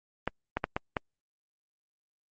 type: clicks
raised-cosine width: 0.5 ms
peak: -13 dBFS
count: 5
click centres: 0.276 / 0.57 / 0.641 / 0.765 / 0.968 s
effects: Opus 32 kbps